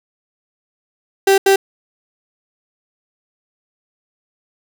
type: tone bursts at uneven times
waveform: 35% pulse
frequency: 389.9 Hz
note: G4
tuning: 9 cents flat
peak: -7 dBFS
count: 2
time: 1.27-1.38 / 1.46-1.56 s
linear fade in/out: 5 ms
effects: none